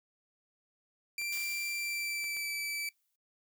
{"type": "tone with pitch glide", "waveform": "sawtooth", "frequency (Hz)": [2357, 2314], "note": ["D7", "D7"], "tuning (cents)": [6, -26], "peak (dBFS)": -31, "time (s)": [1.18, 2.89], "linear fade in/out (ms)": 2, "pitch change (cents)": -32, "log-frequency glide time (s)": [1.77, 2.49]}
{"type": "clicks", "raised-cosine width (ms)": 0.3, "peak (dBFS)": -36, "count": 4, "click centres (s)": [1.216, 1.374, 2.242, 2.368]}
{"type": "noise with exponential decay", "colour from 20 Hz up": "blue", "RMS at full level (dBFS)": -41, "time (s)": [1.32, 3.16], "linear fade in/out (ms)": 5, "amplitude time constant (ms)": 400}
{"effects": ["noise-tail reverb RT60 0.1 s tail -19 dB re dry"]}